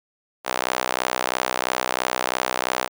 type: tone with high-pass filter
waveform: sawtooth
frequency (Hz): 63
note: B1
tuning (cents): +35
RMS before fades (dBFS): -25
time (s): 0.44-2.89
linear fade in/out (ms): 50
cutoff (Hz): 710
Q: 1.1
effects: none